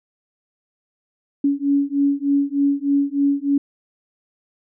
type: beating tone pair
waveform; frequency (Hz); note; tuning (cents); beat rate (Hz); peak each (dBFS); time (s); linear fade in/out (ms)
sine; 280 / 283.3; C#4 / C#4; +18 / +38; 3.3; -19; 1.44-3.58; 5
effects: none